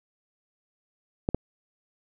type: clicks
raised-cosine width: 2 ms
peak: -11 / -10 dBFS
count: 2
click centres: 1.289 / 1.346 s
effects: none